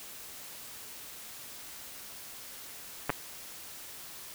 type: clicks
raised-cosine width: 0.5 ms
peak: -13 dBFS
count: 2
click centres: 3.095 / 3.102 s
effects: white hiss -46 dBFS RMS until 4.34 s